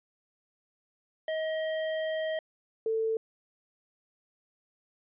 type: tone pair in turn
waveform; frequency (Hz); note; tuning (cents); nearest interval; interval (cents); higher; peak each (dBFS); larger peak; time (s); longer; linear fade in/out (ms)
square / sine; 633 / 445.2; D#5 / A4; +30 / +20; tritone; 610; first; -30 / -26; second; 1.28-2.39 / 2.86-3.17; first; 2
effects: resampled to 8000 Hz